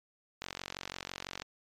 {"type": "click train", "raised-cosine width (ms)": 0.2, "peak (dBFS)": -20, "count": 47, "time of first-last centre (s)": [0.42, 1.42], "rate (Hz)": 46, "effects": ["MP3 96 kbps"]}